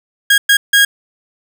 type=tone bursts at uneven times; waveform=30% pulse; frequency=1636 Hz; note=G#6; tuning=26 cents flat; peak=-4 dBFS; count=3; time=0.3-0.38 / 0.49-0.57 / 0.73-0.85 s; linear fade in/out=5 ms; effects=none